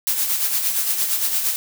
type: noise with tremolo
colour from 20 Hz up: blue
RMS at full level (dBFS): -19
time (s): 0.07-1.56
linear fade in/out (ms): 0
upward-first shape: sine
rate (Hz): 8.7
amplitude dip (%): 50
effects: none